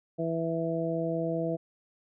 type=harmonic tone; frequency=164.81 Hz; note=E3; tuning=in tune; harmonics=1 / 2 / 3 / 4; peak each=-33 / -33 / -33 / -33 dBFS; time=0.18-1.57 s; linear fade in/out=20 ms; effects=none